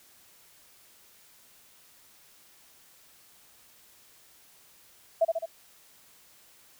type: tone with echo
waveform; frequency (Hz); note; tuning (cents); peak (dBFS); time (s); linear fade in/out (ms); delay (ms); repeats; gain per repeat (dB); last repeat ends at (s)
sine; 659.3; E5; 0; -18; 5.21-5.25; 10; 70; 3; -4; 5.46
effects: white hiss -58 dBFS RMS until 6.79 s

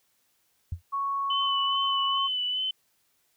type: tone with exponential decay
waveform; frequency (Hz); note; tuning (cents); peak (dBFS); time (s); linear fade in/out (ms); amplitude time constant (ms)
sine; 86.1; F2; -24; -25; 0.72-0.82; 5; 20
type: tone with pitch glide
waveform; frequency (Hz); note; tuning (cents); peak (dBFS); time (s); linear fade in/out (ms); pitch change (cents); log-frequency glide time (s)
sine; 1108.7 to 1096.6; C#6 to C#6; 0 to -19; -26; 0.92-2.28; 20; -19; 1.14-2.16
type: tone with vibrato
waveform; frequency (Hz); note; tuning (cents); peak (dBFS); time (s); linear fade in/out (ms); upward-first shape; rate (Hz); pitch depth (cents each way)
sine; 3011; F#7; +30; -26; 1.3-2.71; 5; sine; 2.4; 25
effects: white hiss -70 dBFS RMS until 3.36 s

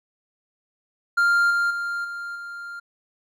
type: tone with level steps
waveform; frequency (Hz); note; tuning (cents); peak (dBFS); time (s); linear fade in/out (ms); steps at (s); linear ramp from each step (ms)
triangle; 1396.9; F6; 0; -14 / -17 / -23 / -28 / -31; 1.17-2.8; 10; 1.5 / 1.7 / 2.04 / 2.35; 10
effects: none

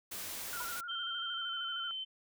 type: noise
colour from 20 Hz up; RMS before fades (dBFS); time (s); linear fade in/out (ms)
white; -42; 0.11-0.81; 10
type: tone with vibrato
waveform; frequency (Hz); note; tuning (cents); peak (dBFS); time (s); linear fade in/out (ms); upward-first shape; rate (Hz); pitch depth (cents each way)
sine; 1399; F6; +3; -40; 0.53-1.91; 0; square; 13; 47
type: tone with exponential decay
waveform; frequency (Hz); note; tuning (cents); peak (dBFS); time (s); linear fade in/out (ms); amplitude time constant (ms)
sine; 987.8; B5; 0; -37; 0.6-0.7; 5; 21
type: tone with pitch glide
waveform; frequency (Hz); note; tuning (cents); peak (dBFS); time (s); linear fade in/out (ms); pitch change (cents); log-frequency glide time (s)
sine; 3136 to 3080; G7 to G7; 0 to -31; -37; 0.88-2.05; 20; -31; 1.28-1.55
effects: none

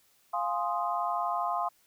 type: chord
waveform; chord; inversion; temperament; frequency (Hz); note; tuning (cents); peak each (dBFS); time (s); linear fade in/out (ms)
sine; F minor seventh; none; equal; 698.5 / 830.6 / 1046.5 / 1244.5; F5 / Ab5 / C6 / Eb6; 0 / 0 / 0 / 0; -32 / -35 / -32 / -35; 0.33-1.69; 10
effects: white hiss -66 dBFS RMS until 1.86 s

